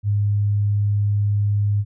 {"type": "tone", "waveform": "sine", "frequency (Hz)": 102.7, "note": "G#2", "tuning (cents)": -19, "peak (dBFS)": -16, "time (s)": [0.03, 1.85], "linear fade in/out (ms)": 50, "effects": []}